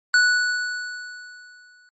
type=tone with exponential decay; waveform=square; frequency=1477 Hz; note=F#6; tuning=3 cents flat; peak=-13 dBFS; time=0.14-1.89 s; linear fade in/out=1 ms; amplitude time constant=380 ms; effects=low-pass 9000 Hz 12 dB/octave + MP3 32 kbps